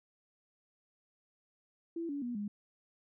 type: tone with pitch steps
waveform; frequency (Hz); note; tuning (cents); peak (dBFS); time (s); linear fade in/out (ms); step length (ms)
sine; 334.5 / 284.5 / 242.1 / 205.9; E4 / C#4 / B3 / G#3; +25 / +45 / -34 / -15; -35; 1.96-2.48; 5; 130
effects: none